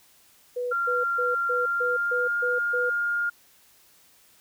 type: tone bursts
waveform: sine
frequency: 492.3 Hz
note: B4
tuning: 6 cents flat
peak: -26 dBFS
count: 8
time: 0.56-2.9 s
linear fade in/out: 10 ms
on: 170 ms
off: 140 ms
type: tone with pitch glide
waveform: sine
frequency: 1384 to 1413.1 Hz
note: F6 to F6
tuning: -16 to +20 cents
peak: -23 dBFS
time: 0.71-3.3 s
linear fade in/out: 10 ms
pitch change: +36 cents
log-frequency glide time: 1.58-2.4 s
effects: white hiss -58 dBFS RMS until 4.4 s